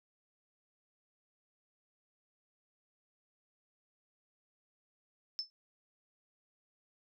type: tone with exponential decay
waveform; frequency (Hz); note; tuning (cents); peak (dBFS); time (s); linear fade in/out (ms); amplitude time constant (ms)
sine; 5274; E8; 0; -30; 5.39-5.5; 0; 23
effects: none